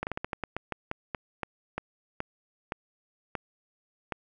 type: slowing click train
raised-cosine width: 0.5 ms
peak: -16 dBFS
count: 17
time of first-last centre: 0.03-4.122 s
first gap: 39 ms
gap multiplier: 1.22
effects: none